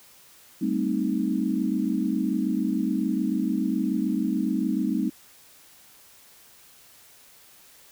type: chord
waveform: sine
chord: A half-diminished seventh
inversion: third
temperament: equal with one note detuned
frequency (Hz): 196 / 222.9 / 261.6 / 311.1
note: G3 / A3 / C4 / Eb4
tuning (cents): 0 / +23 / 0 / 0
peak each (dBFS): -28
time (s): 0.61-5.1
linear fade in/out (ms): 10
effects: white hiss -53 dBFS RMS until 7.91 s